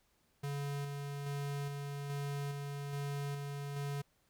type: tone with tremolo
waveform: square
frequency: 142 Hz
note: C#3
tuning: 42 cents sharp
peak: -37 dBFS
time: 0.43-4.02 s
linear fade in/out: 10 ms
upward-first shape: square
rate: 1.2 Hz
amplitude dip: 30%
effects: pink hiss -74 dBFS RMS until 4.29 s